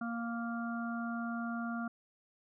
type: harmonic tone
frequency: 233.1 Hz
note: A#3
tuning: in tune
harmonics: 1 / 3 / 5 / 6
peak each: -36 / -44 / -46 / -43 dBFS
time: 0.01-1.88 s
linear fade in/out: 5 ms
effects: none